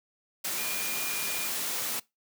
sine tone in noise, 2420 Hz, D#7, 49 cents flat, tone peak -37 dBFS, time 0.57-1.48 s, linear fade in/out 10 ms, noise white, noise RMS -32 dBFS, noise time 0.44-2 s, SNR -8 dB, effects noise-tail reverb RT60 0.2 s tail -22 dB re dry + high-pass 150 Hz 12 dB/octave

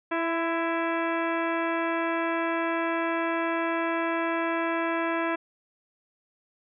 harmonic tone with a mistuned harmonic, 331.6 Hz, E4, 10 cents sharp, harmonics 1 / 2 / 3 / 4 / 5 / 6 / 7 / 8 / 10, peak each -29 / -31 / -32 / -35 / -34 / -39 / -39 / -41 / -49 dBFS, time 0.11-5.36 s, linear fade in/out 10 ms, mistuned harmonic 3, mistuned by +19 cents, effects none

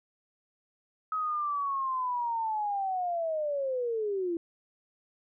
sine linear sweep, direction down, 1278 to 329.6 Hz, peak -28 dBFS, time 1.12-4.37 s, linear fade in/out 2 ms, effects none

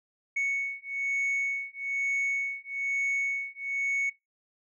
sine beating tone pair, 2217 / 2218.1 Hz, C#7 / C#7, 0 / 0 cents, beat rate 1.1 Hz, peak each -29 dBFS, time 0.36-4.1 s, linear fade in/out 10 ms, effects noise-tail reverb RT60 0.2 s tail -22 dB re dry + tanh soft clip ceiling -24 dBFS

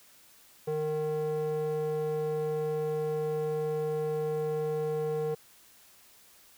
square tone with band-pass filter, 153.5 Hz, D#3, 23 cents flat, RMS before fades -31 dBFS, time 0.67-5.35 s, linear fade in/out 10 ms, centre 460 Hz, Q 2.6, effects white hiss -58 dBFS RMS until 6.57 s

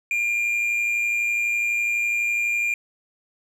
triangle tone with amplitude modulation, 2400 Hz, D7, 37 cents sharp, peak -17 dBFS, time 0.11-2.74 s, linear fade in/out 2 ms, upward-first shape sine, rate 112 Hz, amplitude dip 40%, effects none

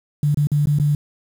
sine tone with dropouts, 146.83 Hz, D3, in tune, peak -14 dBFS, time 0.23-0.95 s, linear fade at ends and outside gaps 2 ms, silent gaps 0.345-0.372 / 0.471-0.517 / 0.657-0.671 / 0.787-0.798 s, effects 7-bit

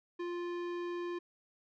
sine tone with tanh clipping, 349.2 Hz, F4, in tune, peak -38 dBFS, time 0.19-1.19 s, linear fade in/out 10 ms, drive 17 dB, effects none

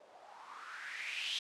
violet noise with low-pass filter sweep, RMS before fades -44 dBFS, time 0-1.39 s, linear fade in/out 5 ms, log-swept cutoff 560 to 3400 Hz, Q 5.4, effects low-pass 9000 Hz 12 dB/octave

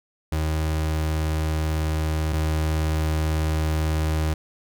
35% pulse tone pair in turn, 78.2 / 78.2 Hz, D#2 / D#2, +9 / +9 cents, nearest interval unison, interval 0 cents, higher neither, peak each -20 / -19 dBFS, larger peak second, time 0.32-2.33 / 2.33-4.34 s, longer neither, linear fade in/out 5 ms, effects none

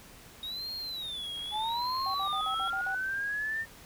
triangle tone with vibrato, 3729 Hz, A#7, in tune, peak -34 dBFS, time 0.43-2.7 s, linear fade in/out 2 ms, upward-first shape sine, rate 0.81 Hz, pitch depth 220 cents each way
click train, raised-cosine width 0.3 ms, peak -36 dBFS, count 96, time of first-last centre 1.36-2.92 s, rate 60.9 Hz
sine linear sweep, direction up, 830.6 to 1823 Hz, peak -30 dBFS, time 1.51-3.66 s, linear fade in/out 50 ms
sine tone bursts, 774 Hz, G5, 22 cents flat, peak -35 dBFS, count 7, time 2.06-2.946 s, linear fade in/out 0 ms, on 82 ms, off 52 ms
effects pink hiss -52 dBFS RMS until 3.85 s

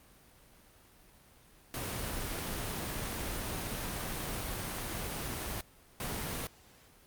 pink noise bursts at uneven times, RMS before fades -37 dBFS, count 2, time 1.74-5.61 / 6-6.47 s, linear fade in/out 2 ms, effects pink hiss -60 dBFS RMS until 7.06 s + Opus 32 kbps

